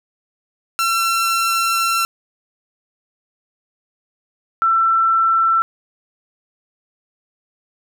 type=tone pair in turn; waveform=sawtooth / sine; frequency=1352 / 1339.6 Hz; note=E6 / E6; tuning=+43 / +27 cents; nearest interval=unison; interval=16 cents; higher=first; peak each=-12 dBFS; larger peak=neither; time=0.79-2.05 / 4.62-5.62 s; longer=first; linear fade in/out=0 ms; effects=none